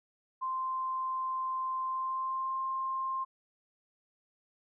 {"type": "tone with pitch glide", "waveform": "sine", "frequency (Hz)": [1043, 1056.9], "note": ["C6", "C6"], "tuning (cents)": [-6, 17], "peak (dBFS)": -31, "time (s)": [0.41, 3.25], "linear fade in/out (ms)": 20, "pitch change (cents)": 23, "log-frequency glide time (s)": [1.83, 2.61], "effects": []}